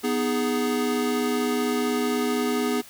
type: chord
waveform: square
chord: G# minor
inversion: first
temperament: equal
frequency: 246.9 / 311.1 / 415.3 Hz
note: B3 / D#4 / G#4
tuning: 0 / 0 / 0 cents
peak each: -26 / -31 / -27 dBFS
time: 0.03-2.82 s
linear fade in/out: 20 ms
effects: white hiss -47 dBFS RMS until 2.89 s